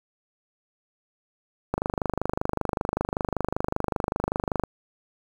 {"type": "click train", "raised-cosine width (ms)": 1, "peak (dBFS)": -10, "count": 74, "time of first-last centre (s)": [1.74, 4.637], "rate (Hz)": 25.2, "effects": ["7-bit"]}